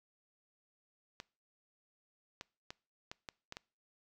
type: clicks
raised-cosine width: 0.2 ms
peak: -26 dBFS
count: 7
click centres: 1.201 / 2.411 / 2.705 / 3.115 / 3.288 / 3.524 / 3.569 s
effects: noise-tail reverb RT60 0.4 s tail -25 dB re dry